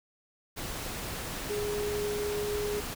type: tone in noise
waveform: sine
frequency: 415.3 Hz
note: G#4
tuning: in tune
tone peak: -30 dBFS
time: 1.49-2.81 s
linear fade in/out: 20 ms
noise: pink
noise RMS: -37 dBFS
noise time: 0.56-2.95 s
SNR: +4 dB
effects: none

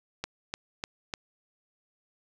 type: click train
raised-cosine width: 0.2 ms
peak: -15 dBFS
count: 4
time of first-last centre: 0.24-1.138 s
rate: 3.34 Hz
effects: none

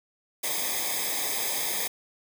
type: noise with comb filter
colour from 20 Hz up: white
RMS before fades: -29 dBFS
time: 0.43-1.88 s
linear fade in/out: 10 ms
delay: 0.7 ms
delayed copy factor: -1
effects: none

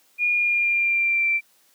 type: tone with pitch glide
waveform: sine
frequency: 2433 to 2346 Hz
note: D#7 to D7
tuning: -39 to -2 cents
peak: -18 dBFS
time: 0.18-1.41 s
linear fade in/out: 50 ms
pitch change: -63 cents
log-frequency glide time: 0.3-1.3 s
effects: white hiss -60 dBFS RMS until 1.74 s + high-pass 200 Hz 12 dB/octave

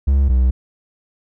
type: tone pair in turn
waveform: triangle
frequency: 68.6 / 63.26 Hz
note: C#2 / B1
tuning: -17 / +42 cents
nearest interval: minor second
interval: 141 cents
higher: first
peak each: -9 dBFS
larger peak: neither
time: 0.07-0.29 / 0.29-0.51 s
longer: neither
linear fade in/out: 10 ms
effects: none

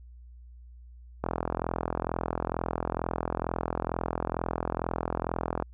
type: click train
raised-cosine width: 1 ms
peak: -14 dBFS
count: 186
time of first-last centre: 1.24-5.624 s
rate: 42.2 Hz
effects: added 60 Hz sine -46 dBFS peak until 5.73 s

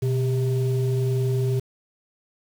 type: tone pair together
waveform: sine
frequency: 124.83 / 396.3 Hz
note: B2 / G4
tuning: +19 / +19 cents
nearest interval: octave + minor sixth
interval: 2000 cents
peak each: -19 / -25 dBFS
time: 0.02-1.6 s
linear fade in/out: 10 ms
effects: tanh soft clip ceiling -16 dBFS + 7-bit

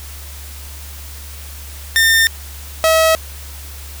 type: tone pair in turn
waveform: sawtooth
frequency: 1809 / 643.7 Hz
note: A6 / E5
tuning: +48 / -41 cents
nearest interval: octave + tritone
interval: 1789 cents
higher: first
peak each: -6 dBFS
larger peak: neither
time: 1.96-2.27 / 2.84-3.15 s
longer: neither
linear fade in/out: 0 ms
effects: added 71 Hz sine -31 dBFS peak until 4 s + white hiss -36 dBFS RMS until 4 s

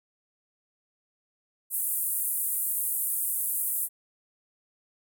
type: band-pass noise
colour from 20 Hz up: white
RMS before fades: -29 dBFS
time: 1.7-3.89 s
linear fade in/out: 50 ms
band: 8800 to 16000 Hz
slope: 48 dB/octave
effects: none

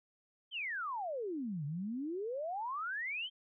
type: exponential two-way sweep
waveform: sine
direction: down then up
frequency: 3219 to 138.9 to 3219 Hz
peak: -36 dBFS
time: 0.51-3.3 s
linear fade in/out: 50 ms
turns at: 1.65 s
effects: none

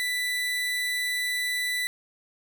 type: tone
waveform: 30% pulse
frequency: 1982 Hz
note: B6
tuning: 6 cents sharp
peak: -23 dBFS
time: 0-1.87 s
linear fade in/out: 0 ms
effects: none

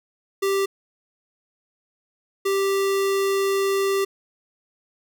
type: tone pair in turn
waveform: square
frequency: 392 / 392 Hz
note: G4 / G4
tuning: 0 / 0 cents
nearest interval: unison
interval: 0 cents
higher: neither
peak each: -20 dBFS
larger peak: neither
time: 0.42-0.66 / 2.45-4.05 s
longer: second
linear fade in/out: 10 ms
effects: none

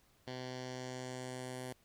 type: tone with low-pass filter sweep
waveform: 10% pulse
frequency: 127.4 Hz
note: C3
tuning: 46 cents flat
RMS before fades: -44 dBFS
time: 0.27-1.73 s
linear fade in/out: 5 ms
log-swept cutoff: 4400 to 11000 Hz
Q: 2
effects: pink hiss -70 dBFS RMS until 1.84 s

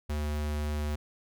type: tone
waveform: square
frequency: 74.7 Hz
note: D2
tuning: 30 cents sharp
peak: -30 dBFS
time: 0.09-0.96 s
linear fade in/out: 10 ms
effects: none

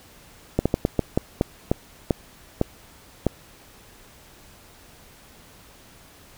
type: slowing click train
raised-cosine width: 2 ms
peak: -5 dBFS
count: 11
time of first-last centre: 0.59-3.267 s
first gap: 66 ms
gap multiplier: 1.29
effects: pink hiss -50 dBFS RMS until 6.37 s

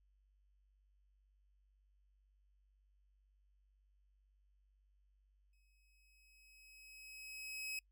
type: tone with exponential growth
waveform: sawtooth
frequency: 2550 Hz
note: D#7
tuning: 42 cents sharp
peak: -37 dBFS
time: 5.53-7.79 s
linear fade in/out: 2 ms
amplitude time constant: 490 ms
effects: noise-tail reverb RT60 0.1 s tail -26 dB re dry + added 49 Hz sine -70 dBFS peak until 7.91 s

